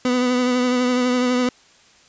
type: tone with vibrato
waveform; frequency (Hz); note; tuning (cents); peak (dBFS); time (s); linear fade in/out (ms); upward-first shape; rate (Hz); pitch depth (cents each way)
30% pulse; 249.3; B3; +16; -14; 0.05-1.49; 2; triangle; 12; 32
effects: white hiss -52 dBFS RMS until 2.08 s + resampled to 16000 Hz